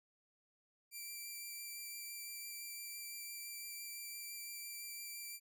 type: tone with vibrato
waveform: 5% pulse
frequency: 2349 Hz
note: D7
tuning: in tune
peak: -36 dBFS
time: 0.91-5.4 s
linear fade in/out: 50 ms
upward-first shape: sine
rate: 5.9 Hz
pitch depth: 11 cents each way
effects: none